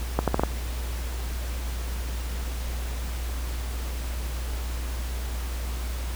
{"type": "accelerating click train", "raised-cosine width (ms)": 1, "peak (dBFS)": -7, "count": 5, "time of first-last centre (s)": [0.19, 0.435], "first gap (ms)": 87, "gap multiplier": 0.77, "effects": ["added 60 Hz sine -28 dBFS peak until 6.15 s", "pink hiss -39 dBFS RMS until 6.15 s"]}